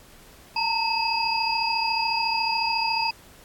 sine tone cluster, 892 / 926 / 2582 / 4849 Hz, A5 / A#5 / E7 / D#8, +23 / -12 / -37 / -45 cents, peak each -27 / -28 / -28 / -27 dBFS, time 0.56-3.11 s, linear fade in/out 5 ms, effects pink hiss -51 dBFS RMS until 3.44 s + AAC 64 kbps

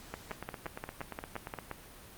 two click trains, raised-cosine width 0.5 ms, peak -22 / -24 dBFS, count 10 / 12, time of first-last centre 0.14-1.713 / 0.31-1.588 s, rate 5.72 / 8.61 Hz, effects pink hiss -52 dBFS RMS until 2.17 s + Opus 48 kbps

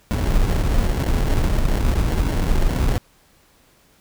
brown noise with sample-and-hold, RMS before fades -18 dBFS, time 0.11-2.98 s, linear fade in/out 0 ms, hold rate 1225 Hz, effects pink hiss -56 dBFS RMS until 4 s

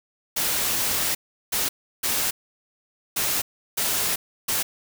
white noise bursts at uneven times, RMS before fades -24 dBFS, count 6, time 0.36-1.15 / 1.52-1.69 / 2.03-2.31 / 3.16-3.42 / 3.77-4.16 / 4.48-4.63 s, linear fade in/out 10 ms, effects none

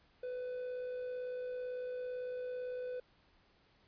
triangle tone with amplitude modulation, 500 Hz, B4, 21 cents sharp, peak -35 dBFS, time 0.23-3 s, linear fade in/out 5 ms, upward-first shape sine, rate 57.9 Hz, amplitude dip 30%, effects pink hiss -69 dBFS RMS until 3.87 s + resampled to 11025 Hz

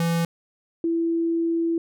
square / sine tone pair in turn, 167.8 / 333 Hz, E3 / E4, +31 / +18 cents, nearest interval octave, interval 1187 cents, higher second, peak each -21 / -20 dBFS, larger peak second, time 0-0.25 / 0.84-1.78 s, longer second, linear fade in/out 2 ms, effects none

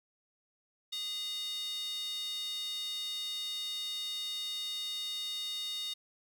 square tone with high-pass filter, 410 Hz, G#4, 22 cents flat, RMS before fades -38 dBFS, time 0.92-5.94 s, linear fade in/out 10 ms, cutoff 3600 Hz, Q 7.3, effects none

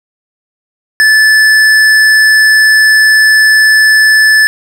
triangle tone with hard clipping, 1742 Hz, A6, 18 cents flat, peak -5 dBFS, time 1-4.47 s, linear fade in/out 0 ms, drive 15 dB, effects none

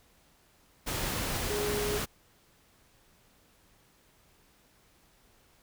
sine tone in noise, 415.3 Hz, G#4, in tune, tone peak -31 dBFS, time 1.49-1.99 s, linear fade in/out 20 ms, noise pink, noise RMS -33 dBFS, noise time 0.86-2.06 s, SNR -1 dB, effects pink hiss -64 dBFS RMS until 5.62 s

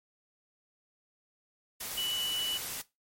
sine tone in noise, 2960 Hz, F#7, in tune, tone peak -30 dBFS, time 1.97-2.58 s, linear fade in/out 10 ms, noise white, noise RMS -38 dBFS, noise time 1.8-2.82 s, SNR +5 dB, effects noise-tail reverb RT60 0.2 s tail -17 dB re dry + MP3 64 kbps

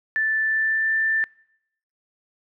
sine tone with pitch glide, 1760 to 1775.3 Hz, A6 to A6, 0 to +15 cents, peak -19 dBFS, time 0.16-1.24 s, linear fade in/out 0 ms, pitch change +15 cents, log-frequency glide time 0.41-0.93 s, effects noise-tail reverb RT60 0.8 s tail -25 dB re dry

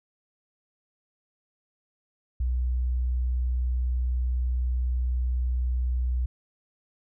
sine tone, 62 Hz, B1, 7 cents sharp, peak -23 dBFS, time 2.4-6.26 s, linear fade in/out 5 ms, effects none

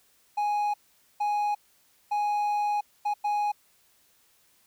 triangle tone bursts at uneven times, 830 Hz, G#5, 1 cent flat, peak -22 dBFS, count 5, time 0.37-0.74 / 1.2-1.55 / 2.11-2.81 / 3.05-3.14 / 3.24-3.52 s, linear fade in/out 10 ms, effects white hiss -64 dBFS RMS until 4.66 s

